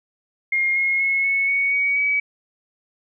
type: tone with pitch steps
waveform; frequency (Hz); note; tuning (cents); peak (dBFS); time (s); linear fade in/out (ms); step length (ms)
sine; 2132 / 2156 / 2179 / 2203 / 2228 / 2252 / 2277; C7 / C#7 / C#7 / C#7 / C#7 / C#7 / C#7; +32 / -49 / -30 / -11 / +8 / +27 / +46; -17; 0.52-2.2; 5; 240
effects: none